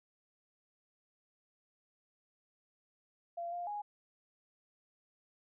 sine tone with pitch steps, 686 / 701 / 828 Hz, F5 / F5 / G#5, -31 / +6 / -5 cents, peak -37 dBFS, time 3.37-3.82 s, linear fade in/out 10 ms, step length 150 ms, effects none

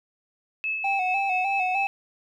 sine tone with tremolo, 2602 Hz, E7, 23 cents flat, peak -24 dBFS, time 0.64-1.87 s, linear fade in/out 0 ms, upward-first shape sine, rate 4.5 Hz, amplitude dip 40%
triangle tone with vibrato, 763 Hz, G5, 47 cents flat, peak -22 dBFS, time 0.84-1.87 s, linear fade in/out 5 ms, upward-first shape square, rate 3.3 Hz, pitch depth 59 cents each way
effects none

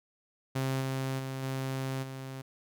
sawtooth tone with level steps, 133 Hz, C3, 29 cents sharp, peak -25 / -27 / -31 / -28 / -35 dBFS, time 0.55-2.42 s, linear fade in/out 10 ms, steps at 0.8 / 1.18 / 1.42 / 2.02 s, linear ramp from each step 20 ms, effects none

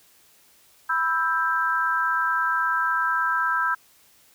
sine chord, E minor, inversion second, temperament just, 988.9 / 1318.5 / 1582.2 Hz, B5 / E6 / G6, +2 / 0 / +16 cents, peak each -27 / -24 / -24 dBFS, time 0.89-3.75 s, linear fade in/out 10 ms, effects white hiss -57 dBFS RMS until 4.34 s

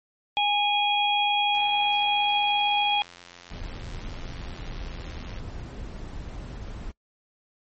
harmonic tone, 825 Hz, G#5, 12 cents flat, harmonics 1 / 3 / 4, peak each -23 / -27 / -25 dBFS, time 0.37-3.02 s, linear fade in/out 0 ms
click train, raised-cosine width 0.2 ms, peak -27 dBFS, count 337, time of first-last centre 1.55-5.386 s, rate 87.6 Hz
brown noise, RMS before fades -36 dBFS, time 3.5-6.92 s, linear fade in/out 20 ms
effects noise-tail reverb RT60 0.1 s tail -24 dB re dry + MP3 32 kbps

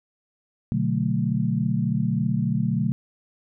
sine chord, B minor seventh, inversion none, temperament equal, 123.47 / 146.83 / 185 / 220 Hz, B2 / D3 / F#3 / A3, 0 / 0 / 0 / 0 cents, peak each -26 dBFS, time 0.72-2.92 s, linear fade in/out 0 ms, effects none

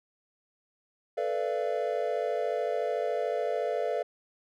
triangle chord, B half-diminished seventh, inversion third, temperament equal with one note detuned, 440 / 493.9 / 587.3 / 684.5 Hz, A4 / B4 / D5 / F5, 0 / 0 / 0 / -35 cents, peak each -31 dBFS, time 1.17-4.03 s, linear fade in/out 10 ms, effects none

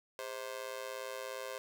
sawtooth tone with amplitude modulation, 523.3 Hz, C5, in tune, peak -32 dBFS, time 0.19-1.58 s, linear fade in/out 0 ms, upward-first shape sine, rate 117 Hz, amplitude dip 100%, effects none

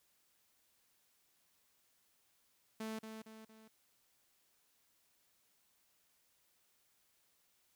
sawtooth tone with echo, 220 Hz, A3, in tune, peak -37 dBFS, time 2.8-2.99 s, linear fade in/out 5 ms, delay 230 ms, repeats 3, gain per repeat -6 dB, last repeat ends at 3.68 s, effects white hiss -75 dBFS RMS until 7.75 s

